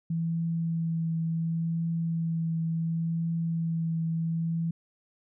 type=tone with vibrato; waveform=sine; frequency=164.81 Hz; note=E3; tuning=in tune; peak=-26 dBFS; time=0.1-4.71 s; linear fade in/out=5 ms; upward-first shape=triangle; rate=0.7 Hz; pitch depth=16 cents each way; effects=none